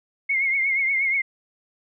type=tone with vibrato; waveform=sine; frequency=2156 Hz; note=C#7; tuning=49 cents flat; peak=-19 dBFS; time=0.29-1.22 s; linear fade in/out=10 ms; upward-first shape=triangle; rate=8.4 Hz; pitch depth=71 cents each way; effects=none